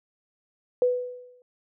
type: tone with exponential decay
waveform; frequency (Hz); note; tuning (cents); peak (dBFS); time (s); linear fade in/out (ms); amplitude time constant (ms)
sine; 495.8; B4; +7; -16; 0.82-1.42; 1; 130
effects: none